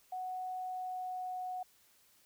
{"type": "tone with pitch glide", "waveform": "sine", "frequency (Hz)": [740, 735.3], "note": ["F#5", "F#5"], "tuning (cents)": [0, -11], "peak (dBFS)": -37, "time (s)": [0.12, 1.63], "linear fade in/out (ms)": 5, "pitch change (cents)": -11, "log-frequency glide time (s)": [0.56, 1.4], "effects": ["white hiss -67 dBFS RMS until 2.25 s"]}